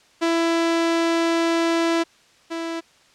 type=tone pair in turn; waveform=sawtooth; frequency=333 / 331.1 Hz; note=E4 / E4; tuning=+18 / +8 cents; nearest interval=unison; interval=10 cents; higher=first; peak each=-14 / -22 dBFS; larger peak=first; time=0.21-2.04 / 2.5-2.81 s; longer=first; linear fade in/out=20 ms; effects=white hiss -55 dBFS RMS until 3.14 s + low-pass 6000 Hz 12 dB/octave